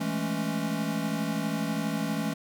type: chord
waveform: square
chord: A major seventh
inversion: second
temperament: equal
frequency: 164.81 / 207.7 / 220 / 277.2 Hz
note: E3 / G#3 / A3 / C#4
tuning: 0 / 0 / 0 / 0 cents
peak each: -34 dBFS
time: 0-2.34 s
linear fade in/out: 10 ms
effects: none